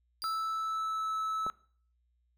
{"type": "tone with exponential decay", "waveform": "40% pulse", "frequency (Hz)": 4792, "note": "D8", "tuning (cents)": 34, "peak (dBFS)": -35, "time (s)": [0.22, 0.78], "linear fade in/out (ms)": 0, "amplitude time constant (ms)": 120}
{"type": "tone with pitch glide", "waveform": "triangle", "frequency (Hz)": [1316, 1303.9], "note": ["E6", "E6"], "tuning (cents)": [-3, -19], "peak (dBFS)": -29, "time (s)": [0.24, 1.5], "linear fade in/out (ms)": 0, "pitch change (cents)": -16, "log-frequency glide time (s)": [0.49, 1.16]}
{"type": "clicks", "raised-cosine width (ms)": 1, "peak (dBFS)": [-26, -36], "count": 2, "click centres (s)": [1.465, 1.47]}
{"effects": ["noise-tail reverb RT60 0.5 s tail -20 dB re dry", "added 60 Hz sine -70 dBFS peak until 2.37 s"]}